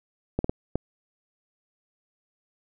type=clicks; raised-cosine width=2 ms; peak=-11 dBFS; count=4; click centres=0.39 / 0.444 / 0.495 / 0.756 s; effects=none